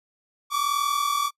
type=tone pair together; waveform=45% pulse; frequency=1132 / 1173.2 Hz; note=C#6 / D6; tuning=+36 / -2 cents; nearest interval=minor second; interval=62 cents; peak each=-25 dBFS; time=0.5-1.31 s; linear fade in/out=50 ms; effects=noise-tail reverb RT60 0.1 s tail -23 dB re dry + resampled to 32000 Hz